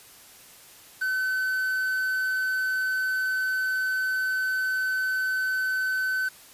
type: tone with quantisation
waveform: triangle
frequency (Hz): 1521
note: F#6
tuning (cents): +47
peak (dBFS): -22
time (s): 1.01-6.29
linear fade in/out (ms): 10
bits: 7
effects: white hiss -50 dBFS RMS until 6.53 s + resampled to 32000 Hz